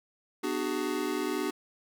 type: chord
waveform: square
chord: G# half-diminished seventh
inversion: first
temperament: just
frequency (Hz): 249.2 / 299 / 373.8 / 415.3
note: B3 / D4 / F#4 / G#4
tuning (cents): +16 / +31 / +18 / 0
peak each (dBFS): -38 / -34 / -34 / -38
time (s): 0.43-1.51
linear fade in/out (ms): 10
effects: none